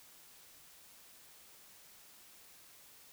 silence, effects white hiss -59 dBFS RMS until 3.12 s

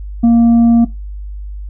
triangle tone with tanh clipping, 233.1 Hz, A#3, in tune, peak -6 dBFS, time 0.23-0.85 s, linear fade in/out 10 ms, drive 8 dB, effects noise-tail reverb RT60 0.2 s tail -18 dB re dry + added 50 Hz sine -23 dBFS peak until 1.69 s

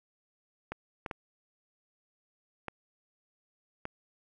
clicks, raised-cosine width 0.5 ms, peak -21 dBFS, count 5, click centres 0.72 / 1.062 / 1.112 / 2.683 / 3.854 s, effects none

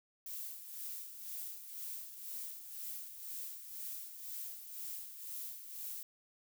violet noise with tremolo, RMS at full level -43 dBFS, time 0.26-6.03 s, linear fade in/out 2 ms, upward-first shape sine, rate 2 Hz, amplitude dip 60%, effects none

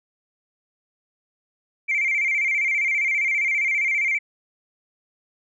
sine tone with vibrato, 2217 Hz, C#7, in tune, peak -18 dBFS, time 1.88-4.19 s, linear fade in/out 20 ms, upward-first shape square, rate 15 Hz, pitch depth 77 cents each way, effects tanh soft clip ceiling -15 dBFS

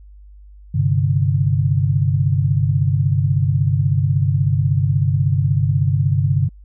sine chord, G suspended fourth, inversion none, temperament just, 98 / 130.67 / 147 Hz, G2 / C3 / D3, 0 / -2 / +2 cents, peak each -18 dBFS, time 0.74-6.49 s, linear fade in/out 10 ms, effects added 50 Hz sine -39 dBFS peak until 6.64 s

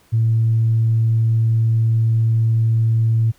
sine tone, 113.1 Hz, A2, 48 cents sharp, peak -12 dBFS, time 0.12-3.32 s, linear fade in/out 20 ms, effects tanh soft clip ceiling -8 dBFS + pink hiss -55 dBFS RMS until 3.38 s

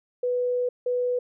sine tone pair in turn, 493.9 / 493.9 Hz, B4 / B4, 0 / 0 cents, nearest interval unison, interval 0 cents, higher neither, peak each -22 dBFS, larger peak neither, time 0.23-0.69 / 0.86-1.19 s, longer first, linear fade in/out 5 ms, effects none

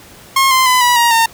sawtooth tone with pitch steps, 1076 / 1041.2 / 1007.4 / 974.8 / 943.2 / 912.7 Hz, C6 / C6 / B5 / B5 / A#5 / A#5, +48 / -9 / +34 / -23 / +20 / -37 cents, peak -5 dBFS, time 0.36-1.26 s, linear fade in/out 5 ms, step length 150 ms, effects pink hiss -39 dBFS RMS until 1.33 s + high-pass 60 Hz 12 dB/octave

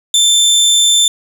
25% pulse tone, 3550 Hz, A7, 15 cents sharp, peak -4 dBFS, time 0.14-1.08 s, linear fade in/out 2 ms, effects 7-bit

